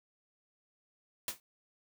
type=noise with exponential decay; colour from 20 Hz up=white; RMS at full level=-32 dBFS; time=1.28-1.4 s; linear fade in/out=1 ms; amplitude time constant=26 ms; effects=none